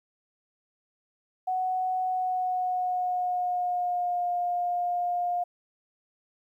sine tone with pitch glide, 742 to 708.1 Hz, F#5 to F5, +5 to +24 cents, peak -25 dBFS, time 1.47-5.44 s, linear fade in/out 10 ms, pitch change -81 cents, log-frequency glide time 2.03-4.28 s, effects 11-bit

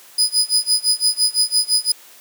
30% pulse tone with tremolo, 4978 Hz, D#8, in tune, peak -9 dBFS, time 0.18-1.92 s, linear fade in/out 5 ms, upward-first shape sine, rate 5.9 Hz, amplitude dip 95%, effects white hiss -45 dBFS RMS until 2.2 s + high-pass 300 Hz 12 dB/octave

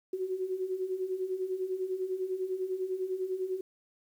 sine beating tone pair, 366.2 / 376.2 Hz, F#4 / F#4, -18 / +29 cents, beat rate 10 Hz, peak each -37 / -32 dBFS, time 0.13-3.61 s, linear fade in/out 5 ms, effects 10-bit

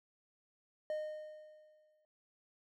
triangle tone with exponential decay, 614 Hz, D#5, 23 cents flat, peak -32 dBFS, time 0.9-2.05 s, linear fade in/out 1 ms, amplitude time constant 250 ms, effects none

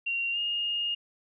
sine tone with pitch glide, 2759 to 2841 Hz, F7 to F7, -22 to +29 cents, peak -27 dBFS, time 0.06-0.95 s, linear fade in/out 10 ms, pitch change +51 cents, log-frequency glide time 0.32-0.38 s, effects none

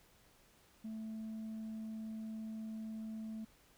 sine tone, 220 Hz, A3, in tune, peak -39 dBFS, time 0.84-3.45 s, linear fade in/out 10 ms, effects tanh soft clip ceiling -40 dBFS + pink hiss -67 dBFS RMS until 3.77 s

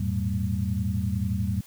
sine tone cluster, 84.6 / 106.7 / 118 / 192.2 / 223.9 Hz, E2 / G#2 / A#2 / G3 / A3, +45 / +47 / +22 / -34 / +30 cents, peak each -29 / -29 / -33 / -29 / -37 dBFS, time 0-1.61 s, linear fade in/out 5 ms, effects white hiss -52 dBFS RMS until 1.66 s

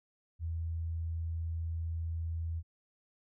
sine tone, 82.41 Hz, E2, in tune, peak -33 dBFS, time 0.39-2.63 s, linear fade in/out 50 ms, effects none

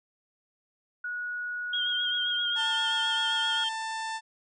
sine tone with pitch glide, 1459 to 1433.1 Hz, F#6 to F6, -25 to +44 cents, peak -31 dBFS, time 1.04-3.64 s, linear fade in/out 5 ms, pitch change -31 cents, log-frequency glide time 2.24-2.51 s
sine tone with vibrato, 3226 Hz, G7, 49 cents sharp, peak -27 dBFS, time 1.73-3.69 s, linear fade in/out 5 ms, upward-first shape triangle, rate 7.6 Hz, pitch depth 51 cents each way
harmonic tone, 889 Hz, A5, 18 cents sharp, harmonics 1 / 2 / 3 / 4 / 5 / 6 / 7 / 8 / 9 / 10, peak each -33 / -37 / -46 / -44 / -47 / -47 / -53 / -51 / -53 / -53 dBFS, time 2.55-4.21 s, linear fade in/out 50 ms
effects none

